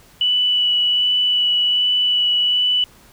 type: tone with vibrato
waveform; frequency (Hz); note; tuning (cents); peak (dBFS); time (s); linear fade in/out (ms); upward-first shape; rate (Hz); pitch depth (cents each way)
sine; 2960; F#7; 0; -14; 0.21-2.84; 2; sine; 1.3; 10
effects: pink hiss -49 dBFS RMS until 3.12 s